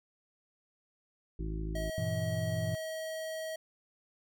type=harmonic tone; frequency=53.3 Hz; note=G#1; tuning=46 cents sharp; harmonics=1 / 2 / 3 / 4 / 5 / 6 / 7; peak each=-35 / -46 / -41 / -53 / -51 / -44 / -47 dBFS; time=1.39-1.9 s; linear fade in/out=5 ms
type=tone; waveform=square; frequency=638 Hz; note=D#5; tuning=43 cents sharp; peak=-37 dBFS; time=1.75-3.56 s; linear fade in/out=5 ms
type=chord; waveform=triangle; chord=E diminished; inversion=first; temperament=just; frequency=98.89 / 118.67 / 164.81 Hz; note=G2 / Bb2 / E3; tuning=+16 / +31 / 0 cents; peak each=-34 dBFS; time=1.98-2.75 s; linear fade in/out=0 ms
effects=none